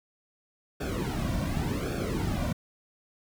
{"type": "noise with flanger", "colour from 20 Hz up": "brown", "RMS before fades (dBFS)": -30, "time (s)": [0.8, 2.53], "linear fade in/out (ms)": 10, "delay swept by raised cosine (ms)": [1, 2.4], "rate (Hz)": 0.88, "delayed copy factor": -0.95, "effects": []}